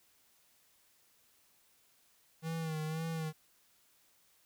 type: tone with vibrato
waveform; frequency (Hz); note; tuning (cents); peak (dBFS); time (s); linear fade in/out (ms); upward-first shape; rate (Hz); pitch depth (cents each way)
square; 159.5; D#3; +43; -36; 2.42-3.33; 50; sine; 1.9; 50
effects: white hiss -69 dBFS RMS until 4.45 s